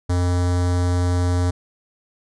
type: tone with notch filter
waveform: square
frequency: 88.9 Hz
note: F2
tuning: 31 cents sharp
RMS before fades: -19 dBFS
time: 0.09-1.51 s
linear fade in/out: 10 ms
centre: 2600 Hz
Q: 1.1
effects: resampled to 22050 Hz